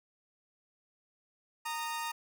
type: tone pair together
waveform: sawtooth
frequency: 924.9 / 1236 Hz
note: A#5 / D#6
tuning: -14 / -12 cents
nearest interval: perfect fourth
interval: 502 cents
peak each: -32 / -37 dBFS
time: 1.65-2.12 s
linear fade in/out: 10 ms
effects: none